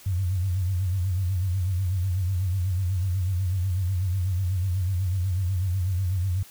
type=tone with vibrato; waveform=sine; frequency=92.5 Hz; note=F#2; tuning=in tune; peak=-22 dBFS; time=0.06-6.43 s; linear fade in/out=5 ms; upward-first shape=sine; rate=8.1 Hz; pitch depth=110 cents each way; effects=white hiss -49 dBFS RMS until 6.5 s